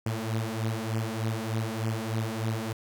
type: beating tone pair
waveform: sawtooth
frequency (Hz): 110 / 113.3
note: A2 / A#2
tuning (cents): 0 / -49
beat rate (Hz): 3.3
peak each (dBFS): -27 / -28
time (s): 0.06-2.73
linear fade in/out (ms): 5
effects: none